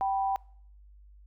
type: tone pair together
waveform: sine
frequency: 778 / 982.9 Hz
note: G5 / B5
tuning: -13 / -9 cents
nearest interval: major third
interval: 404 cents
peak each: -26 / -34 dBFS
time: 0.01-0.36 s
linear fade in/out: 0 ms
effects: noise-tail reverb RT60 0.6 s tail -24 dB re dry + added 50 Hz sine -51 dBFS peak until 1.26 s